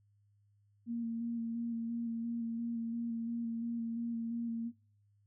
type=tone with vibrato; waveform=sine; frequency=231.7 Hz; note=A#3; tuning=10 cents flat; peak=-34 dBFS; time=0.86-4.72 s; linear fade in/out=50 ms; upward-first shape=square; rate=2.9 Hz; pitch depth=17 cents each way; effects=noise-tail reverb RT60 0.4 s tail -20 dB re dry + added 102 Hz sine -67 dBFS peak until 5.26 s